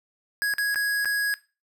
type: tone with dropouts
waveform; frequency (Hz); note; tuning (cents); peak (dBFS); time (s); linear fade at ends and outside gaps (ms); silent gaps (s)
square; 1661.2; G#6; 0; -23; 0.42-1.34; 0; 0.538-0.583 / 0.745-0.758 / 1.047-1.056
effects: noise-tail reverb RT60 0.3 s tail -19 dB re dry